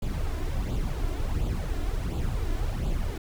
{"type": "noise with flanger", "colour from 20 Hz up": "brown", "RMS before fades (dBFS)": -28, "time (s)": [0.02, 3.18], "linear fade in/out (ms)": 5, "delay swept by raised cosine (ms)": [0.26, 2.96], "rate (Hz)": 1.4, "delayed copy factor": 0.6, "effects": []}